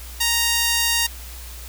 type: tone with high-pass filter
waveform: sawtooth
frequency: 932.3 Hz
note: A#5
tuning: in tune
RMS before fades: -20 dBFS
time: 0.2-1.07 s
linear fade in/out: 10 ms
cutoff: 2600 Hz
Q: 0.57
effects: added 60 Hz sine -35 dBFS peak until 1.68 s + white hiss -40 dBFS RMS until 1.68 s